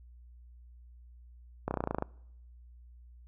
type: slowing click train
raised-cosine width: 1 ms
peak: -17 dBFS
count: 11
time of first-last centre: 1.68-2.024 s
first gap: 30 ms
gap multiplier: 1.03
effects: noise-tail reverb RT60 0.8 s tail -25 dB re dry + added 60 Hz sine -51 dBFS peak until 3.27 s